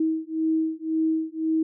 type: beating tone pair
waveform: sine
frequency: 318.4 / 320.3 Hz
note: D#4 / E4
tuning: +40 / -50 cents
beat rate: 1.9 Hz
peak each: -25 dBFS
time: 0-1.63 s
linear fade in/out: 5 ms
effects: none